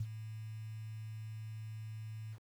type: tone with ADSR envelope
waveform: sine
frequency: 109.3 Hz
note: A2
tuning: 11 cents flat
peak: -32 dBFS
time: 0-2.39 s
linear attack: 6 ms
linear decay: 49 ms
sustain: -10 dB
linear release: 64 ms
effects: 10-bit